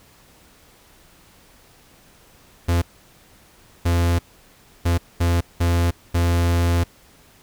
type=tone bursts at uneven times; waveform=45% pulse; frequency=85.9 Hz; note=F2; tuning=28 cents flat; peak=-16 dBFS; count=6; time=2.68-2.82 / 3.85-4.19 / 4.85-4.98 / 5.2-5.41 / 5.6-5.91 / 6.14-6.84 s; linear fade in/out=10 ms; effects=pink hiss -52 dBFS RMS until 7.42 s